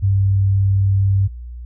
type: tone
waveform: sine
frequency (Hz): 97.8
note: G2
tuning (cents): -4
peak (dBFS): -12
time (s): 0.02-1.28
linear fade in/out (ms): 20
effects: added 60 Hz sine -29 dBFS peak until 1.65 s